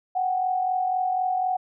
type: tone pair together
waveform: sine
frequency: 740 / 784 Hz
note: F#5 / G5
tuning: 0 / 0 cents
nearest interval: minor second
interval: 100 cents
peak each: -22 / -31 dBFS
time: 0.15-1.57 s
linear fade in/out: 10 ms
effects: none